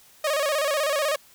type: tone with vibrato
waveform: sawtooth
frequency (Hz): 587.3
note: D5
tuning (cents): 0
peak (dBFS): -18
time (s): 0.24-1.16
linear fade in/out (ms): 5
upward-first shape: square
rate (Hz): 16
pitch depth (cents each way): 89
effects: white hiss -54 dBFS RMS until 1.34 s